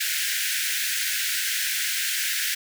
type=high-pass noise; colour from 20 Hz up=pink; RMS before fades=-26 dBFS; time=0-2.55 s; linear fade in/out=10 ms; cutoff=1500 Hz; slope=96 dB/octave; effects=none